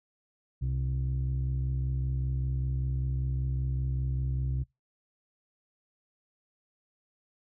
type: tone pair together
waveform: sine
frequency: 65.15 / 130.3 Hz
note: C2 / C3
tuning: -7 / -7 cents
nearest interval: octave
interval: 1200 cents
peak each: -28 dBFS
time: 0.61-4.64 s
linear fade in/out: 20 ms
effects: noise-tail reverb RT60 0.2 s tail -25 dB re dry + tanh soft clip ceiling -24 dBFS